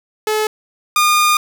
sawtooth tone pair in turn, 430 / 1216.2 Hz, A4 / D#6, -40 / -40 cents, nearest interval octave + tritone, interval 1800 cents, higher second, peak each -11 / -7 dBFS, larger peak second, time 0.27-0.47 / 0.96-1.37 s, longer second, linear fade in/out 2 ms, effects none

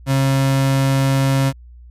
35% pulse tone, 135.4 Hz, C#3, 40 cents flat, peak -12 dBFS, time 0.06-1.53 s, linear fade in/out 50 ms, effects added 60 Hz sine -38 dBFS peak until 1.9 s + resampled to 32000 Hz

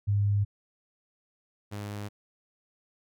sine / sawtooth tone pair in turn, 101.7 / 102.94 Hz, G#2 / G#2, -36 / -15 cents, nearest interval unison, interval 21 cents, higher second, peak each -22 / -31 dBFS, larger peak first, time 0.07-0.45 / 1.71-2.09 s, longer neither, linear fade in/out 20 ms, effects none

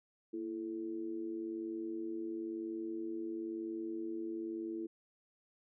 sine tone with amplitude modulation, 333.9 Hz, E4, 22 cents sharp, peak -34 dBFS, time 0.33-4.87 s, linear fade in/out 10 ms, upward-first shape sine, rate 101 Hz, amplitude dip 75%, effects none

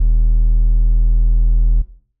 triangle tone, 40.1 Hz, E1, 47 cents flat, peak -6 dBFS, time 0-1.82 s, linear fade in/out 10 ms, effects noise-tail reverb RT60 0.5 s tail -17 dB re dry + tanh soft clip ceiling -3 dBFS

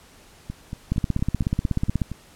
two click trains, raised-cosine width 5 ms, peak -9 / -18 dBFS, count 19 / 8, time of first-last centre 0.92-2.018 / 0.5-2.117 s, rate 16.4 / 4.33 Hz, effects pink hiss -51 dBFS RMS until 2.35 s + low-pass 12000 Hz 12 dB/octave

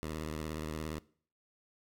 10% pulse tone with vibrato, 77.78 Hz, D#2, in tune, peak -29 dBFS, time 0.03-0.99 s, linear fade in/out 0 ms, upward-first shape triangle, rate 17 Hz, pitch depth 100 cents each way, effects noise-tail reverb RT60 0.5 s tail -22 dB re dry

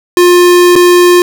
square tone with dropouts, 354.2 Hz, F4, 24 cents sharp, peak -3 dBFS, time 0.17-1.22 s, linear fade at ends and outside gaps 1 ms, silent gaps 0.755-0.761 s, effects none

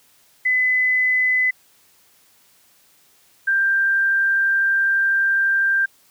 sine tone pair in turn, 2013 / 1583 Hz, B6 / G6, +33 / +17 cents, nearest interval major third, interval 416 cents, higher first, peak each -15 dBFS, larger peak neither, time 0.45-1.51 / 3.47-5.86 s, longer second, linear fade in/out 10 ms, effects white hiss -56 dBFS RMS until 6.1 s + high-pass 60 Hz 12 dB/octave

